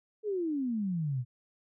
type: exponential sweep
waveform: sine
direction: down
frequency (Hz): 440 to 117.9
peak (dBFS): -29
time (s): 0.23-1.25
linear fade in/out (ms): 50
effects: none